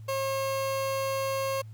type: tone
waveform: 30% pulse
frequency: 540 Hz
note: C#5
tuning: 45 cents flat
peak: -25 dBFS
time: 0.08-1.62 s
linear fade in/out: 10 ms
effects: added 109 Hz sine -41 dBFS peak until 1.73 s + pink hiss -66 dBFS RMS until 1.73 s